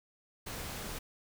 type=noise; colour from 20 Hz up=pink; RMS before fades=-41 dBFS; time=0.46-0.99 s; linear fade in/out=10 ms; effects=none